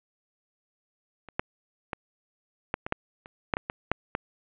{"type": "clicks", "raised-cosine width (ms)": 0.5, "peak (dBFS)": [-29, -10, -16, -11, -17, -9, -29, -8, -13, -15, -7, -12], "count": 12, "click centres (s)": [1.287, 1.395, 1.932, 2.741, 2.865, 2.924, 3.259, 3.538, 3.569, 3.699, 3.916, 4.151], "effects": ["resampled to 8000 Hz", "8-bit"]}